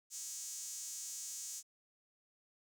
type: tone with high-pass filter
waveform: sawtooth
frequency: 319.8 Hz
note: D#4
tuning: 48 cents sharp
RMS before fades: -45 dBFS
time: 0.1-1.63 s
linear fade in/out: 50 ms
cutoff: 6800 Hz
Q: 4
effects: 12-bit